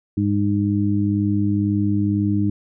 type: harmonic tone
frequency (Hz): 102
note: G#2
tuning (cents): -31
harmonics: 1 / 2 / 3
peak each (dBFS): -21 / -21 / -21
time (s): 0.17-2.5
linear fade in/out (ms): 5
effects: none